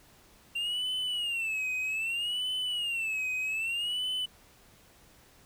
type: tone with vibrato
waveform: triangle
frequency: 2757 Hz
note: F7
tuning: 23 cents flat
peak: -28 dBFS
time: 0.55-4.26 s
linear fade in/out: 10 ms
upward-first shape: sine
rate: 0.63 Hz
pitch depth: 160 cents each way
effects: pink hiss -59 dBFS RMS until 5.45 s